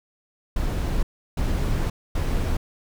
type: noise bursts at uneven times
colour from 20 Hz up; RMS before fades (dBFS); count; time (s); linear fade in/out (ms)
brown; -23; 3; 0.56-1.03 / 1.37-1.9 / 2.15-2.57; 5
effects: none